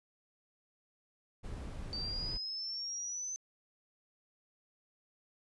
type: noise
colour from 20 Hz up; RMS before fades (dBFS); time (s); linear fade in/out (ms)
brown; -42; 1.43-2.38; 20
type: exponential sweep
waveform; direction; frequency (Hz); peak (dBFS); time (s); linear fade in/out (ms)
sine; up; 4600 to 6170; -37; 1.93-3.36; 0
effects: resampled to 24000 Hz